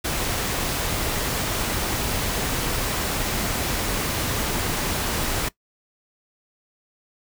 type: noise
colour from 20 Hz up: pink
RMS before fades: -25 dBFS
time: 0.04-5.49 s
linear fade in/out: 10 ms
effects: noise-tail reverb RT60 0.1 s tail -20 dB re dry